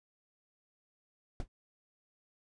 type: noise with exponential decay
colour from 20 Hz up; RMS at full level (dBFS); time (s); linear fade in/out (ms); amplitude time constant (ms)
brown; -30; 1.4-1.48; 1; 16
effects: resampled to 22050 Hz